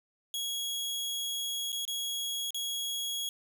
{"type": "tone with dropouts", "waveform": "sawtooth", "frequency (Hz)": 3322, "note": "G#7", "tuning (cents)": 0, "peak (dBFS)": -29, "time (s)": [0.34, 3.29], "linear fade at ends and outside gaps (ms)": 1, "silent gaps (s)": [[1.72, 1.727], [1.852, 1.878], [2.506, 2.545]], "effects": []}